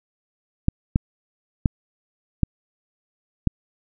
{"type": "clicks", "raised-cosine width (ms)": 5, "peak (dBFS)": -4, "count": 5, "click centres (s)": [0.684, 0.959, 1.658, 2.433, 3.473], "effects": []}